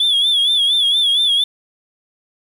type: tone with vibrato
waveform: sine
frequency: 3416 Hz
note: G#7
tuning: 48 cents sharp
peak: -10 dBFS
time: 0-1.44 s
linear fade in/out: 5 ms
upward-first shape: sine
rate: 4.3 Hz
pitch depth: 85 cents each way
effects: tanh soft clip ceiling -10 dBFS + 7-bit